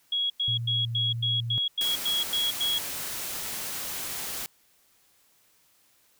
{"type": "tone bursts", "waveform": "sine", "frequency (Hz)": 3322, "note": "G#7", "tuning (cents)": 0, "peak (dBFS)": -24, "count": 10, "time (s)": [0.12, 2.784], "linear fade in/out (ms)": 5, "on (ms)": 180, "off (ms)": 96}
{"type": "tone with vibrato", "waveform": "sine", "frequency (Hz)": 116.54, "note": "A#2", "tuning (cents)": 0, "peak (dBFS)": -29, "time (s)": [0.48, 1.58], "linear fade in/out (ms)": 0, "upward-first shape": "sine", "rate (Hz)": 1.4, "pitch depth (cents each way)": 8}
{"type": "noise", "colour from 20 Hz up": "white", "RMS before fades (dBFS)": -34, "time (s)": [1.81, 4.46], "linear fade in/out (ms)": 0}
{"effects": ["white hiss -64 dBFS RMS until 6.19 s"]}